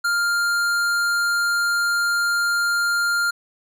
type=tone with tanh clipping; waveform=sine; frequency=1400 Hz; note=F6; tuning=4 cents sharp; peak=-20 dBFS; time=0.04-3.31 s; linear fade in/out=10 ms; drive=17 dB; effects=none